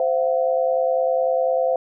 sine tone cluster, 520 / 676 / 746 Hz, C5 / E5 / F#5, -11 / +43 / +14 cents, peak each -19 / -22 / -27 dBFS, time 0-1.76 s, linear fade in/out 2 ms, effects none

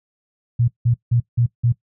sine tone bursts, 119.3 Hz, A#2, 41 cents sharp, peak -13 dBFS, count 5, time 0.59-1.725 s, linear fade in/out 10 ms, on 91 ms, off 170 ms, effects noise-tail reverb RT60 0.1 s tail -19 dB re dry

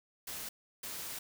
white noise bursts at uneven times, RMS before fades -42 dBFS, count 2, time 0.27-0.49 / 0.83-1.19 s, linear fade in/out 5 ms, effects none

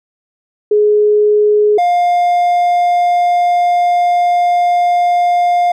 sine / triangle tone pair in turn, 419.4 / 705.3 Hz, G#4 / F5, +17 / +17 cents, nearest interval major sixth, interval 900 cents, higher second, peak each -7 dBFS, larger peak neither, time 0.71-1.78 / 1.78-5.72 s, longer second, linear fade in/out 5 ms, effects none

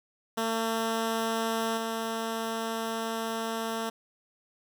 10% pulse tone with level steps, 225.6 Hz, A3, 44 cents sharp, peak -19 / -22 dBFS, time 0.37-3.9 s, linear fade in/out 10 ms, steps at 1.77 s, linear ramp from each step 5 ms, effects none

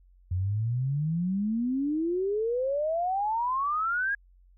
sine exponential sweep, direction up, 87.31 to 1666 Hz, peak -25 dBFS, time 0.31-4.15 s, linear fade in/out 5 ms, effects added 45 Hz sine -55 dBFS peak until 4.57 s

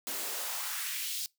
white noise with high-pass filter sweep, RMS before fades -36 dBFS, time 0.07-1.26 s, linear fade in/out 0 ms, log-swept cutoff 250 to 4300 Hz, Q 1.6, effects noise-tail reverb RT60 0.2 s tail -24 dB re dry

